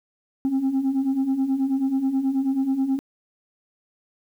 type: beating tone pair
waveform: sine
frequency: 261.6 / 270.9 Hz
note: C4 / C#4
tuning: 0 / -40 cents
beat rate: 9.3 Hz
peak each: -24 / -19 dBFS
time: 0.45-2.99 s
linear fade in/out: 0 ms
effects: tanh soft clip ceiling -17 dBFS + 9-bit